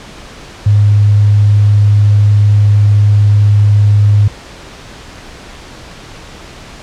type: tone with tanh clipping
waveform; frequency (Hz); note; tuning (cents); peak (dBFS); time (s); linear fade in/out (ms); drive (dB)
triangle; 103.3; G#2; -9; -4; 0.66-4.28; 5; 3
effects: pink hiss -32 dBFS RMS until 6.82 s + low-pass 6000 Hz 12 dB/octave